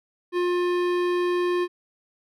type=tone with hard clipping; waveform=sine; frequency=354.8 Hz; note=F4; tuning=27 cents sharp; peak=-23 dBFS; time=0.32-1.68 s; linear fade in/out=50 ms; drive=16 dB; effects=none